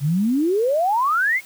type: exponential sweep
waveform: sine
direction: up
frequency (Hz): 133.2 to 2234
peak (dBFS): -16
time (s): 0-1.41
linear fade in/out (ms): 50
effects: white hiss -45 dBFS RMS until 1.45 s + high-pass 80 Hz 12 dB/octave